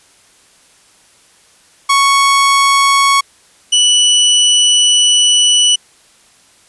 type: tone pair in turn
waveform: sawtooth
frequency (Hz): 1108.7 / 2960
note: C#6 / F#7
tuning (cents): 0 / 0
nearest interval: octave + perfect fourth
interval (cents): 1700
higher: second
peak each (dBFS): -4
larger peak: neither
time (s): 1.89-3.21 / 3.72-5.76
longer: second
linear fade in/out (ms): 10
effects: white hiss -48 dBFS RMS until 6.68 s + resampled to 24000 Hz